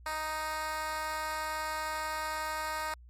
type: tone with high-pass filter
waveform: 10% pulse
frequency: 311.1 Hz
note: D#4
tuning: in tune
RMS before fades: -35 dBFS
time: 0.06-2.94 s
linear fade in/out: 2 ms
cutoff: 870 Hz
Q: 1.5
effects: added 60 Hz sine -50 dBFS peak until 3.09 s + MP3 64 kbps